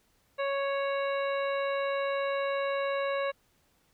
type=harmonic tone; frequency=554.4 Hz; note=C#5; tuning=in tune; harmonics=1 / 2 / 3 / 4 / 5 / 7; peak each=-29 / -35 / -39 / -41 / -43 / -46 dBFS; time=0.38-3.32 s; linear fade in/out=20 ms; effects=pink hiss -69 dBFS RMS until 3.93 s